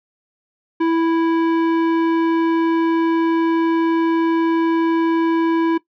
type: tone with tanh clipping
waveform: sine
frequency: 329.6 Hz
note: E4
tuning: in tune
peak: -16 dBFS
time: 0.8-5.78 s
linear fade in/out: 10 ms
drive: 14 dB
effects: noise-tail reverb RT60 0.1 s tail -18 dB re dry